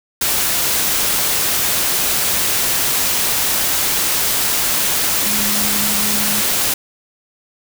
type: tone in noise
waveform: sine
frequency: 207.7 Hz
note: G#3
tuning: in tune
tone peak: -25 dBFS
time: 5.26-6.41 s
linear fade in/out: 5 ms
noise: white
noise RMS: -17 dBFS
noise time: 0.21-6.74 s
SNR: -11 dB
effects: none